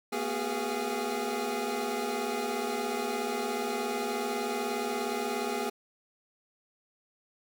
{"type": "tone cluster", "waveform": "25% pulse", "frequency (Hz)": [224.5, 244.3, 375, 411.8, 688], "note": ["A3", "B3", "F#4", "G#4", "F5"], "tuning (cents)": [35, -19, 23, -15, -26], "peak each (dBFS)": [-38, -33, -36, -29, -36], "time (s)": [0.12, 5.7], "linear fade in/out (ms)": 10, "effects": []}